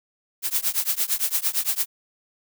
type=noise with tremolo; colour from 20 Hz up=blue; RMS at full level=-20 dBFS; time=0.42-1.86 s; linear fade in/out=50 ms; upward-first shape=triangle; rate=8.8 Hz; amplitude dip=100%; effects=none